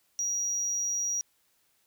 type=tone; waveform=triangle; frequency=5750 Hz; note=F8; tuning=50 cents sharp; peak=-25 dBFS; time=0.19-1.21 s; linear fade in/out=0 ms; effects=tanh soft clip ceiling -24 dBFS + white hiss -70 dBFS RMS until 1.86 s